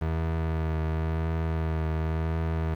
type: tone with vibrato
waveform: 30% pulse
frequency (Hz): 80.3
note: E2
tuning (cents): -45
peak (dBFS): -23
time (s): 0.01-2.75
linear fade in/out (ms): 10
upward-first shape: triangle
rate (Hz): 0.93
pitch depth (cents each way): 25
effects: low-pass 2000 Hz 12 dB/octave + 9-bit